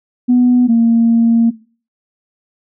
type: tone pair in turn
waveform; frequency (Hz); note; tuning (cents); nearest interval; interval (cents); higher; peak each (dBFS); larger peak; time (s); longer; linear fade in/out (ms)
sine; 246.9 / 230.7; B3 / A#3; 0 / -18; minor second; 118; first; -6; neither; 0.28-0.68 / 0.68-1.51; second; 20
effects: noise-tail reverb RT60 0.4 s tail -20 dB re dry + tanh soft clip ceiling -3 dBFS